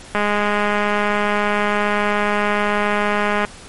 click train, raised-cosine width 0.5 ms, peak -4 dBFS, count 684, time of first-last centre 0.15-3.45 s, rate 207 Hz, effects pink hiss -39 dBFS RMS until 3.68 s + MP3 48 kbps

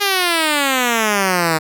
5% pulse exponential sweep, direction down, 412.2 to 155.56 Hz, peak -3 dBFS, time 0-1.59 s, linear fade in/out 20 ms, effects none

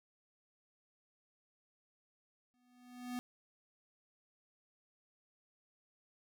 square tone with exponential growth, 247.1 Hz, B3, 1 cent sharp, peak -37 dBFS, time 2.54-3.19 s, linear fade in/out 0 ms, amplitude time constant 140 ms, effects none

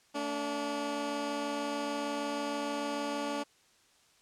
15% pulse tone pair together, 222.7 / 288.1 Hz, A3 / D4, +21 / -33 cents, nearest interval major third, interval 446 cents, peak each -34 / -27 dBFS, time 0.14-3.44 s, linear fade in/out 20 ms, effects white hiss -65 dBFS RMS until 4.21 s + low-pass 8000 Hz 12 dB/octave

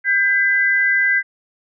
sine tone pair together, 1591 / 2005 Hz, G6 / B6, +25 / +26 cents, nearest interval major third, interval 401 cents, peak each -16 dBFS, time 0.04-1.23 s, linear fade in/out 50 ms, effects none

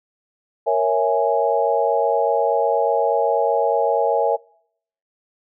sine chord, A# half-diminished seventh, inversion none, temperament equal, 466.2 / 554.4 / 659.3 / 830.6 Hz, A#4 / C#5 / E5 / G#5, 0 / 0 / 0 / 0 cents, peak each -21 dBFS, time 0.66-4.37 s, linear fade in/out 20 ms, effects noise-tail reverb RT60 0.7 s tail -26 dB re dry

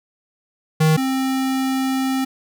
square tone pair in turn, 157.1 / 264.2 Hz, D#3 / C4, +17 / +17 cents, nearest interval major sixth, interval 900 cents, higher second, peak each -13 / -19 dBFS, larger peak first, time 0.8-0.97 / 0.97-2.25 s, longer second, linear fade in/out 10 ms, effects none

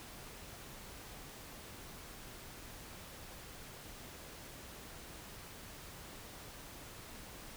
silence, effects pink hiss -51 dBFS RMS until 7.56 s

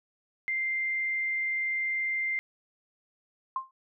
sine tone, 2093 Hz, C7, in tune, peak -27 dBFS, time 0.48-2.39 s, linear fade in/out 0 ms
sine tone with exponential decay, 1055 Hz, C6, 14 cents sharp, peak -24 dBFS, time 3.56-3.71 s, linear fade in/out 2 ms, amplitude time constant 31 ms
effects none

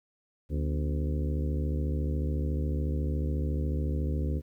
harmonic tone with a mistuned harmonic, 74 Hz, D2, 14 cents sharp, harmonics 1 / 2 / 3 / 4 / 5 / 6 / 7, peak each -28 / -34 / -38 / -40 / -42 / -44 / -45 dBFS, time 0.49-4.42 s, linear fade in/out 50 ms, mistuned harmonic 3, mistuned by +130 cents, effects 11-bit

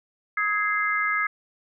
sine tone cluster, 1266 / 1658 / 2083 Hz, D#6 / G#6 / C7, +30 / -3 / -8 cents, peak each -26 dBFS, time 0.37-1.27 s, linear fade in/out 5 ms, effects none

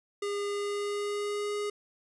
square tone with pitch glide, 406.4 to 413.5 Hz, G#4 to G#4, -38 to -8 cents, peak -31 dBFS, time 0.22-1.7 s, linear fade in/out 5 ms, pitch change +30 cents, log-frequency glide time 0.47-1.55 s, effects resampled to 24000 Hz

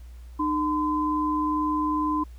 sine tone pair together, 303.7 / 1021.5 Hz, D#4 / C6, -42 / -42 cents, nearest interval octave + major sixth, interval 2100 cents, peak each -25 dBFS, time 0.39-2.24 s, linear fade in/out 10 ms, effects added 60 Hz sine -40 dBFS peak until 2.38 s + pink hiss -60 dBFS RMS until 2.38 s

